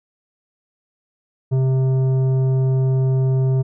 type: tone with tanh clipping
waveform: sine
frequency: 131.5 Hz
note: C3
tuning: 9 cents sharp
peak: -16 dBFS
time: 1.51-3.63 s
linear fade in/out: 20 ms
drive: 10 dB
effects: none

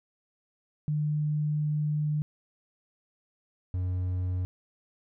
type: tone pair in turn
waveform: sine / triangle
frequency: 150.4 / 91.13 Hz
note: D3 / F#2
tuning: +42 / -26 cents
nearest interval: major sixth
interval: 868 cents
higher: first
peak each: -25 dBFS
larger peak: neither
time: 0.88-2.22 / 3.74-4.45 s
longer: first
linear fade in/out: 0 ms
effects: none

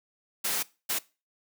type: noise bursts at uneven times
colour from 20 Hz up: white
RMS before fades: -29 dBFS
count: 2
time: 0.44-0.63 / 0.89-0.99 s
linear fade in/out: 10 ms
effects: noise-tail reverb RT60 0.3 s tail -21 dB re dry + high-pass 200 Hz 12 dB/octave

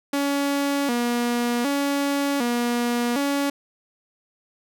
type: tone with vibrato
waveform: sawtooth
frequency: 260 Hz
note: C4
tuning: 11 cents flat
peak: -17 dBFS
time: 0.13-3.5 s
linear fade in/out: 5 ms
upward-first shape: square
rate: 0.66 Hz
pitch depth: 140 cents each way
effects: none

